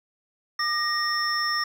triangle tone cluster, 1204 / 1867 / 5400 Hz, D6 / A#6 / E8, +43 / +2 / +41 cents, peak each -26 dBFS, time 0.59-1.64 s, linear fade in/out 5 ms, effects none

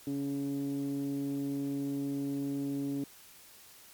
10% pulse tone with low-pass filter, 140 Hz, C#3, 18 cents sharp, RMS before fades -34 dBFS, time 0.07-3.04 s, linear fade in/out 2 ms, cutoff 300 Hz, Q 4.3, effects white hiss -55 dBFS RMS until 3.93 s + MP3 96 kbps

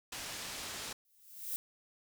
white low-pass noise, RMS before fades -43 dBFS, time 0.12-0.93 s, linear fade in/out 5 ms, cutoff 7100 Hz, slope 12 dB/octave
violet noise with exponential growth, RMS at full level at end -35 dBFS, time 1.05-1.56 s, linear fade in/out 0 ms, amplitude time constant 110 ms
effects none

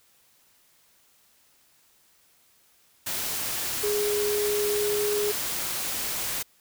sine tone in noise, 415.3 Hz, G#4, in tune, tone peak -24 dBFS, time 3.83-5.32 s, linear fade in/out 10 ms, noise white, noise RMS -30 dBFS, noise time 3.06-6.43 s, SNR +3 dB, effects white hiss -62 dBFS RMS until 6.6 s

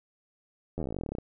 slowing click train, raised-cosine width 2 ms, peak -21 dBFS, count 21, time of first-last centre 0.78-1.185 s, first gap 11 ms, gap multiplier 1.06, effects none

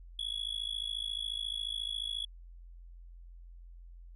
triangle tone with amplitude modulation, 3376 Hz, G#7, 28 cents sharp, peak -29 dBFS, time 0.19-2.25 s, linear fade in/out 2 ms, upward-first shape sine, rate 54.2 Hz, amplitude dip 95%, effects added 43 Hz sine -48 dBFS peak until 4.15 s + resampled to 32000 Hz

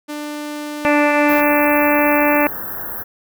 sawtooth tone, 296.9 Hz, D4, 19 cents sharp, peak -21 dBFS, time 0.08-1.42 s, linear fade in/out 20 ms
harmonic tone, 293.7 Hz, D4, in tune, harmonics 1 / 2 / 3 / 4 / 5 / 6 / 7 / 8 / 9, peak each -17 / -17 / -20 / -24 / -26 / -23 / -25 / -24 / -26 dBFS, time 0.85-2.47 s, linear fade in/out 0 ms
white band-stop noise, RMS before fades -27 dBFS, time 1.28-3.04 s, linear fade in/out 20 ms, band 1800 to 12000 Hz, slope 96 dB/octave
effects none

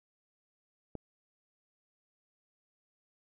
click, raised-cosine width 2 ms, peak -26 dBFS, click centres 0.953 s, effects none

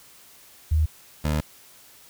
sine / 20% pulse tone pair in turn, 77.78 / 75.87 Hz, D#2 / D#2, 0 / -43 cents, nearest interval unison, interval 43 cents, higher first, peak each -17 dBFS, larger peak neither, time 0.71-0.86 / 1.24-1.41 s, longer second, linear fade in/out 10 ms, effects white hiss -51 dBFS RMS until 2.09 s

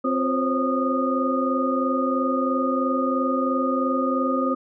sine tone cluster, 261.5 / 353.7 / 521 / 544 / 1231 Hz, C4 / F4 / C5 / C#5 / D#6, -1 / +22 / -7 / -33 / -19 cents, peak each -23 / -32 / -28 / -29 / -25 dBFS, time 0.04-4.55 s, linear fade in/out 10 ms, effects none

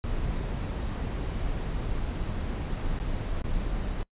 brown noise with dropouts, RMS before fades -30 dBFS, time 0.04-4.03 s, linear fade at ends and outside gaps 0 ms, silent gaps 1.899-1.903 / 2.989-3 / 3.418-3.442 s, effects noise-tail reverb RT60 0.1 s tail -24 dB re dry + resampled to 8000 Hz

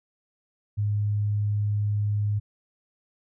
sine tone, 103.83 Hz, G#2, in tune, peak -22 dBFS, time 0.77-2.4 s, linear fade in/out 20 ms, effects none

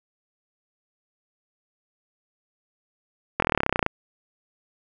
slowing click train, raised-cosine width 0.5 ms, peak -5 dBFS, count 17, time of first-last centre 3.4-3.864 s, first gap 23 ms, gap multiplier 1.03, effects none

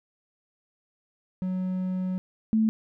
triangle / sine tone pair in turn, 185 / 220 Hz, F#3 / A3, 0 / 0 cents, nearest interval minor third, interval 300 cents, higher second, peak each -24 / -19 dBFS, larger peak second, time 1.42-2.18 / 2.53-2.69 s, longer first, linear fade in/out 0 ms, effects none

